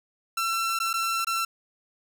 sawtooth tone with dropouts, 1347 Hz, E6, 37 cents sharp, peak -21 dBFS, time 0.37-1.45 s, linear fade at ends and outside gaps 5 ms, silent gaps 0.79-0.8 / 0.931-0.938 / 1.247-1.269 s, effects none

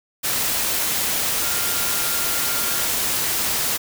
sine tone in noise, 1396.9 Hz, F6, in tune, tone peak -33 dBFS, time 1.4-2.88 s, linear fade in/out 20 ms, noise white, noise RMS -22 dBFS, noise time 0.23-3.78 s, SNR -14 dB, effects none

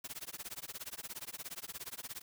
white noise with tremolo, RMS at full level -42 dBFS, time 0.04-2.22 s, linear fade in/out 5 ms, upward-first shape sine, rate 17 Hz, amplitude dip 100%, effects none

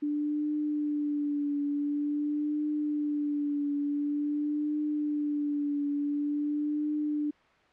sine tone with vibrato, 293.7 Hz, D4, in tune, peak -27 dBFS, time 0.02-7.31 s, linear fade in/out 10 ms, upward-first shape triangle, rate 0.47 Hz, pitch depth 39 cents each way, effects white hiss -61 dBFS RMS until 7.72 s + low-pass 2000 Hz 12 dB/octave

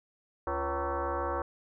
sine tone with frequency modulation, 280.2 Hz, C#4, 19 cents sharp, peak -29 dBFS, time 0.47-1.42 s, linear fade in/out 2 ms, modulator 209 Hz, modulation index 5.2, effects none

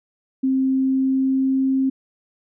sine tone with pitch glide, 264.2 to 266 Hz, C4 to C4, +17 to +29 cents, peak -16 dBFS, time 0.43-1.9 s, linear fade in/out 10 ms, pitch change +12 cents, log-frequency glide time 0.6-1.67 s, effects none

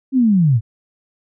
sine linear sweep, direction down, 274.2 to 101.9 Hz, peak -10 dBFS, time 0.12-0.61 s, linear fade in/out 50 ms, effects none

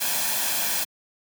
white noise with comb filter, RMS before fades -25 dBFS, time 0-0.85 s, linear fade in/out 20 ms, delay 1.2 ms, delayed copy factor +0.55, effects high-pass 200 Hz 12 dB/octave

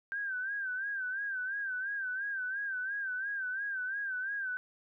sine tone with vibrato, 1568 Hz, G6, in tune, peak -33 dBFS, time 0.12-4.57 s, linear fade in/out 0 ms, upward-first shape sine, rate 2.9 Hz, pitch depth 93 cents each way, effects none

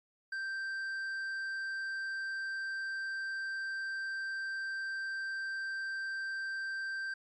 sine tone with tanh clipping, 1568 Hz, G6, in tune, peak -36 dBFS, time 0.32-7.14 s, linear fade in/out 5 ms, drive 6 dB, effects MP3 64 kbps

